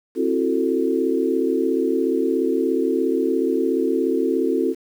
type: chord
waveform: sine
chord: F# half-diminished seventh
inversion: second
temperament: just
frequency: 266.4 / 333 / 370 / 444 Hz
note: C4 / E4 / F#4 / A4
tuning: +31 / +18 / 0 / +16 cents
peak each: -23 dBFS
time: 0.15-4.75 s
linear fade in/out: 50 ms
effects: 8-bit